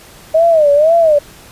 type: tone with vibrato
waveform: sine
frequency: 622.3 Hz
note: D#5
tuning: in tune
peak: -6 dBFS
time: 0.34-1.19 s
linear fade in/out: 10 ms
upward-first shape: sine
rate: 2 Hz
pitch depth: 150 cents each way
effects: pink hiss -39 dBFS RMS until 1.51 s + resampled to 32000 Hz